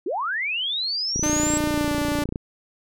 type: linear sweep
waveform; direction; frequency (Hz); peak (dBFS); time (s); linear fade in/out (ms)
sine; up; 299.9 to 7760; -23; 0.06-1.58; 5
type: click train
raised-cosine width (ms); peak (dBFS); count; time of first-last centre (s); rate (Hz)
3; -15; 36; 1.16-2.359; 29.2
type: tone with pitch glide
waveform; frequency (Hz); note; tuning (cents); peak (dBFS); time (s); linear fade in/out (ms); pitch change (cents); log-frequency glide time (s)
sawtooth; 300.8 to 292.6; D4 to D4; +42 to -6; -18; 1.23-2.24; 5; -48; 1.67-1.94
effects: none